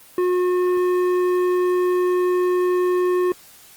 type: tone with tanh clipping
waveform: sine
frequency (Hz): 361.1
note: F#4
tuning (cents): -42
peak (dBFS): -18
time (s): 0.18-3.32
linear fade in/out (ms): 2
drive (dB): 11
effects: white hiss -47 dBFS RMS until 3.76 s + Opus 24 kbps